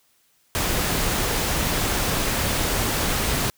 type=noise; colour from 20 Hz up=pink; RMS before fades=-23 dBFS; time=0.55-3.5 s; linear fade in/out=0 ms; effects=white hiss -63 dBFS RMS until 3.57 s